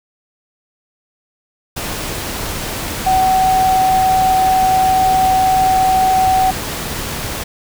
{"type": "tone in noise", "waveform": "sine", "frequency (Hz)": 754, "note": "F#5", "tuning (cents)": 32, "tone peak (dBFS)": -10, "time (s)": [3.06, 6.51], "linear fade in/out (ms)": 10, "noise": "pink", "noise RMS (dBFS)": -23, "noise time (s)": [1.76, 7.44], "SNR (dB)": 10, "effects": []}